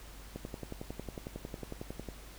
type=click train; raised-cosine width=2 ms; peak=-26 dBFS; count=20; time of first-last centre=0.36-2.087 s; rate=11 Hz; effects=added 50 Hz sine -50 dBFS peak until 2.38 s + pink hiss -53 dBFS RMS until 2.38 s